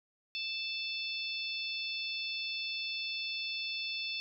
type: harmonic tone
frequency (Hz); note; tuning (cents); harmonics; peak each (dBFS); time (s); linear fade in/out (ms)
880; A5; 0; 3 / 4 / 5 / 6; -38 / -40 / -42 / -44; 0.35-4.2; 0
effects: none